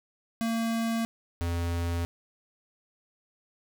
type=tone pair in turn; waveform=square; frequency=228 / 85.4 Hz; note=A#3 / F2; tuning=-38 / -38 cents; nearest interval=octave + perfect fourth; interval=1700 cents; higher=first; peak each=-27 / -28 dBFS; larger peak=first; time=0.41-1.05 / 1.41-2.05 s; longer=neither; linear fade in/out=0 ms; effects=none